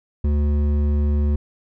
sine tone with hard clipping, 73.3 Hz, D2, 3 cents flat, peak -18 dBFS, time 0.24-1.36 s, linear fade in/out 5 ms, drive 10 dB, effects none

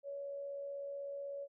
sine tone with amplitude modulation, 562 Hz, C#5, 24 cents sharp, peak -39 dBFS, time 0.03-1.48 s, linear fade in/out 50 ms, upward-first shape sine, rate 76.1 Hz, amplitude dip 30%, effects none

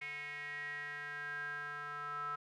square tone with band-pass filter sweep, 146 Hz, D3, 10 cents flat, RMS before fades -43 dBFS, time 0.01-2.36 s, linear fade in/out 10 ms, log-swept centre 2200 to 1300 Hz, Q 9.3, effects none

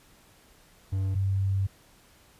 triangle / sine tone pair in turn, 96.1 / 97.05 Hz, G2 / G2, -34 / -17 cents, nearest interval unison, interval 17 cents, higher second, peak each -23 dBFS, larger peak neither, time 0.92-1.15 / 1.15-1.67 s, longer second, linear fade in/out 10 ms, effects pink hiss -58 dBFS RMS until 2.39 s + resampled to 32000 Hz

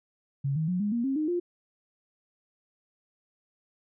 sine tone with pitch steps, 138.59 / 158.28 / 180.77 / 206.5 / 235.8 / 269.3 / 307.6 / 351.2 Hz, C#3 / D#3 / F#3 / G#3 / A#3 / C#4 / D#4 / F4, 0 / +30 / -40 / -10 / +20 / -50 / -20 / +10 cents, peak -25 dBFS, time 0.44-1.4 s, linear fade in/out 10 ms, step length 120 ms, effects none

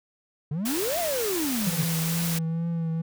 triangle exponential two-way sweep, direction up then down, 138.59 to 720 to 138.59 Hz, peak -24 dBFS, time 0.51-1.84 s, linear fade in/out 5 ms, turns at 0.99 s
white noise, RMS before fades -31 dBFS, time 0.65-2.39 s, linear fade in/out 10 ms
triangle tone with vibrato, 165.5 Hz, E3, 7 cents sharp, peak -23 dBFS, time 1.66-3.02 s, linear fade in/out 10 ms, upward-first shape triangle, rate 2.2 Hz, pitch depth 40 cents each way
effects none

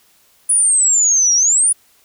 sine exponential two-way sweep, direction down then up, 9950 to 5588 to 9950 Hz, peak -10 dBFS, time 0.49-1.73 s, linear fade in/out 10 ms, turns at 1.35 s, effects white hiss -54 dBFS RMS until 2.04 s

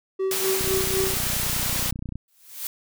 triangle tone with tremolo, 382.3 Hz, G4, 43 cents flat, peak -19 dBFS, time 0.19-1.15 s, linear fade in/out 10 ms, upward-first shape sine, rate 4 Hz, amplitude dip 75%
white high-pass noise, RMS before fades -26 dBFS, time 0.31-1.91 s, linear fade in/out 2 ms, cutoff 100 Hz, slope 48 dB/octave
click train, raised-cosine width 5 ms, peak -20 dBFS, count 48, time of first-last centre 0.61-2.156 s, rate 30.4 Hz
blue noise with exponential growth, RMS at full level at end -28 dBFS, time 2.28-2.67 s, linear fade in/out 1 ms, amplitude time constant 84 ms
effects none

